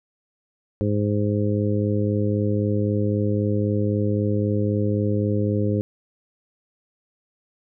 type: harmonic tone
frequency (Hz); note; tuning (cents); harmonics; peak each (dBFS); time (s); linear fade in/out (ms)
103.83; G#2; 0; 1 / 2 / 3 / 4 / 5; -22 / -25 / -27 / -28 / -29; 0.81-5.81; 0
effects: none